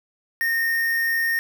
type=tone with quantisation; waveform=triangle; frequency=1841 Hz; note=A#6; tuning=22 cents flat; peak=-18 dBFS; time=0.41-1.39 s; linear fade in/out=0 ms; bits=5; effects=none